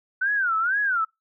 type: tone with vibrato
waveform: sine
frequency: 1480 Hz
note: F#6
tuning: in tune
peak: -20 dBFS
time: 0.21-1.05 s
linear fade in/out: 10 ms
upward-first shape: sine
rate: 2.1 Hz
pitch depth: 220 cents each way
effects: noise-tail reverb RT60 0.2 s tail -26 dB re dry